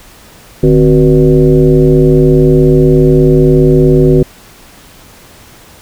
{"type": "tone with frequency modulation", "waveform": "sine", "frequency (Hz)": 261.6, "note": "C4", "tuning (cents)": 0, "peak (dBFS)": -3, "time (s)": [0.63, 4.23], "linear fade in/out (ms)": 5, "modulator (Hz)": 112, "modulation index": 1.7, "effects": ["pink hiss -38 dBFS RMS until 5.81 s"]}